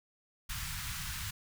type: band-stop noise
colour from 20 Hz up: pink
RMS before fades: -39 dBFS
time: 0.49-1.31 s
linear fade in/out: 10 ms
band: 150 to 1200 Hz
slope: 24 dB/octave
effects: none